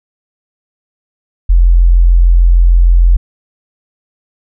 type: tone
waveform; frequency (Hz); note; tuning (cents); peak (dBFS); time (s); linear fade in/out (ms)
sine; 43.26; F1; -16; -3; 1.49-3.17; 10
effects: none